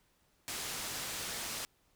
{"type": "low-pass noise", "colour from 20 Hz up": "white", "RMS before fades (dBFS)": -40, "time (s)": [0.48, 1.65], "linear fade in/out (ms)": 0, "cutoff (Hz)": 9000, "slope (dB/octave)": 12, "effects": ["pink hiss -72 dBFS RMS until 1.95 s"]}